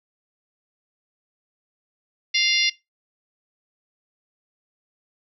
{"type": "harmonic tone", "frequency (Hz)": 698.5, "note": "F5", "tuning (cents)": 0, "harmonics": [3, 4, 5, 6, 7, 8], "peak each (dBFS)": [-23, -24, -25, -26, -26, -27], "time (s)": [2.34, 2.7], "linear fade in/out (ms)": 10, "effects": ["noise-tail reverb RT60 0.2 s tail -19 dB re dry"]}